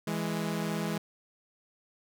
sawtooth tone pair together, 164.81 / 208.1 Hz, E3 / G#3, 0 / +4 cents, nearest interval major third, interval 404 cents, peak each -29 / -29 dBFS, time 0.07-0.98 s, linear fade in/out 5 ms, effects none

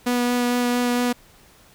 sawtooth tone with vibrato, 244.2 Hz, B3, 19 cents flat, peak -15 dBFS, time 0.06-1.13 s, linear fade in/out 10 ms, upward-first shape sine, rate 4.4 Hz, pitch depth 9 cents each way, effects pink hiss -52 dBFS RMS until 1.74 s

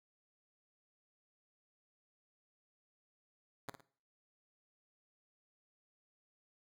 5% pulse tone with echo, 138.59 Hz, C#3, in tune, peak -29 dBFS, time 3.68-3.7 s, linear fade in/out 5 ms, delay 55 ms, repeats 2, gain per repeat -9 dB, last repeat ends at 3.81 s, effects noise-tail reverb RT60 0.5 s tail -20 dB re dry

